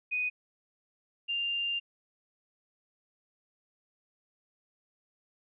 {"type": "tone pair in turn", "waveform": "sine", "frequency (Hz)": [2489, 2794], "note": ["D#7", "F7"], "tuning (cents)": [0, 0], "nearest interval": "major second", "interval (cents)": 200, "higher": "second", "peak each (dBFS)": [-28, -29], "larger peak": "first", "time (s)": [[0.11, 0.3], [1.28, 1.8]], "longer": "second", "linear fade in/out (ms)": 20, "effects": []}